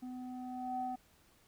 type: tone with low-pass filter sweep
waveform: square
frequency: 252.2 Hz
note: B3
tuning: 36 cents sharp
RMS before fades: -41 dBFS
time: 0.02-0.96 s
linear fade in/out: 10 ms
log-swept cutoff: 510 to 830 Hz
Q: 8.1
effects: pink hiss -67 dBFS RMS until 1.47 s